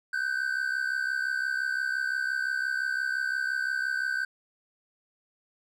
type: tone pair together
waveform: triangle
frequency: 1502.2 / 1568 Hz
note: F#6 / G6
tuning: +26 / 0 cents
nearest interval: minor second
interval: 74 cents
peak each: -28 dBFS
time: 0.13-4.25 s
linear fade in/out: 5 ms
effects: none